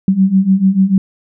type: beating tone pair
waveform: sine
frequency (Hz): 187.5 / 194.3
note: F#3 / G3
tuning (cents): +23 / -15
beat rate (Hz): 6.8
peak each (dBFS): -13 / -10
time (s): 0.08-0.98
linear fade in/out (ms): 2
effects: none